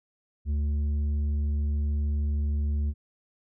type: tone with tanh clipping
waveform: sine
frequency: 73.42 Hz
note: D2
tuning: in tune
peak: -25 dBFS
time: 0.45-2.94 s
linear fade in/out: 50 ms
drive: 6 dB
effects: none